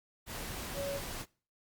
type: tone in noise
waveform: sine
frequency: 560 Hz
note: C#5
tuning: 18 cents sharp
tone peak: -35 dBFS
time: 0.74-1.01 s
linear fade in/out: 50 ms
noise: pink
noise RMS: -41 dBFS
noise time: 0.26-1.26 s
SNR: +3 dB
effects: noise-tail reverb RT60 0.4 s tail -23 dB re dry + Opus 48 kbps